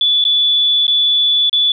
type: tone with dropouts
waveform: sine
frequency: 3454 Hz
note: A7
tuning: 33 cents flat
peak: -10 dBFS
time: 0.01-1.72 s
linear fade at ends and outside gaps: 2 ms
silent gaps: 0.241-0.251 / 0.868-0.879 / 1.496-1.529 s
effects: none